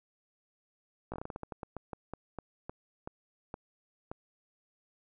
slowing click train, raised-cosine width 1 ms, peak -25 dBFS, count 19, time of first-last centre 1.12-4.115 s, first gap 17 ms, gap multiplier 1.23, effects none

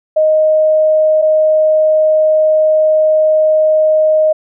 sine tone pair in turn, 622.3 / 622.3 Hz, D#5 / D#5, 0 / 0 cents, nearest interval unison, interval 0 cents, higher neither, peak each -7 dBFS, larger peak neither, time 0.16-1.22 / 1.22-4.33 s, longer second, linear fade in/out 10 ms, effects none

